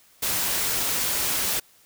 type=noise; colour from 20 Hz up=white; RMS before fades=-25 dBFS; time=0.22-1.6 s; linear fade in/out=10 ms; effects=white hiss -57 dBFS RMS until 1.85 s